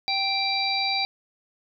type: harmonic tone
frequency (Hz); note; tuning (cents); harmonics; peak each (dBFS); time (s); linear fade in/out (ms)
784; G5; 0; 1 / 3 / 5 / 6; -28 / -28 / -28 / -28; 0.08-1.05; 0
effects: none